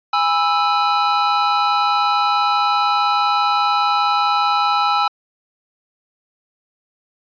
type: chord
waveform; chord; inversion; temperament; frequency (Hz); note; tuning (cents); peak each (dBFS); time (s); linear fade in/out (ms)
square; E major; first; just; 824.1 / 988.9 / 1318.5; G#5 / B5 / E6; -14 / +2 / 0; -19 / -24 / -18; 0.13-5.08; 5
effects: resampled to 11025 Hz